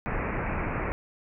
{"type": "low-pass noise", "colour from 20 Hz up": "pink", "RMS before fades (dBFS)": -30, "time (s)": [0.06, 0.92], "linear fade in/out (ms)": 0, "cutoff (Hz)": 2500, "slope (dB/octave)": 96, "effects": []}